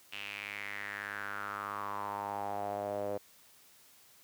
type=tone with band-pass filter sweep; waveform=sawtooth; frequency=101.7 Hz; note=G#2; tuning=36 cents flat; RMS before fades=-39 dBFS; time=0.12-3.18 s; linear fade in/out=10 ms; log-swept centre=2800 to 540 Hz; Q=5.1; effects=white hiss -61 dBFS RMS until 4.23 s + high-pass 60 Hz 12 dB/octave